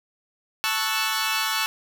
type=chord; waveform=15% pulse; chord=F# minor seventh; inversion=first; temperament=equal; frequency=880 / 1108.7 / 1318.5 / 1480 Hz; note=A5 / C#6 / E6 / F#6; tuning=0 / 0 / 0 / 0 cents; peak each=-22 dBFS; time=0.64-1.66 s; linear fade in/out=0 ms; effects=none